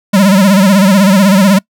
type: tone with vibrato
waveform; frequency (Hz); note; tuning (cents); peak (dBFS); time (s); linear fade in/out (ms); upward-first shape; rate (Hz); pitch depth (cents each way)
square; 194.7; G3; -12; -5; 0.13-1.59; 10; sine; 16; 110
effects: noise-tail reverb RT60 0.1 s tail -25 dB re dry